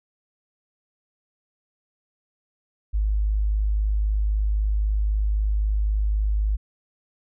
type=tone; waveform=sine; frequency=51.91 Hz; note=G#1; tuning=in tune; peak=-19 dBFS; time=2.93-6.57 s; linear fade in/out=20 ms; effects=none